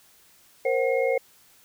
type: tone cluster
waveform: sine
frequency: 470.7 / 530 / 748 / 2148 Hz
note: A#4 / C5 / F#5 / C7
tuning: +17 / +22 / +19 / +45 cents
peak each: -25 / -23 / -32 / -31 dBFS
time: 0.65-1.18 s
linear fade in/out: 5 ms
effects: white hiss -57 dBFS RMS until 1.64 s